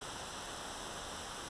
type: noise with comb filter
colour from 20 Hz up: pink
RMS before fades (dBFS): -44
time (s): 0.01-1.49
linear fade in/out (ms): 10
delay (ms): 0.44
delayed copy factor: -0.6
effects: resampled to 22050 Hz